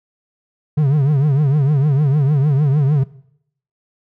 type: tone with vibrato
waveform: triangle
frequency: 142.8 Hz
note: D3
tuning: 48 cents flat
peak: -9 dBFS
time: 0.77-3.04 s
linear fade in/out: 10 ms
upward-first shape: triangle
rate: 6.6 Hz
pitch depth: 160 cents each way
effects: noise-tail reverb RT60 0.7 s tail -19 dB re dry